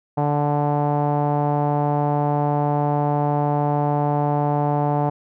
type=tone with low-pass filter; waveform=sawtooth; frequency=146.3 Hz; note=D3; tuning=6 cents flat; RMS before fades=-20 dBFS; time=0.17-5.1 s; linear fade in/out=10 ms; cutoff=810 Hz; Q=4.4; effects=none